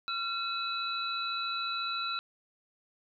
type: tone cluster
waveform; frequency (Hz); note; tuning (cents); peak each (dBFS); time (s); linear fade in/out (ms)
sine; 1369 / 2570 / 3957; F6 / E7 / B7; -35 / -45 / +3; -34 / -40 / -35; 0.08-2.19; 0
effects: none